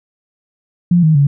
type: tone with pitch steps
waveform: sine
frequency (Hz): 174.6 / 157.36 / 141.82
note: F3 / D#3 / C#3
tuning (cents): 0 / +20 / +40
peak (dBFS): -7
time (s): 0.91-1.27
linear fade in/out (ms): 5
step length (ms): 120
effects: none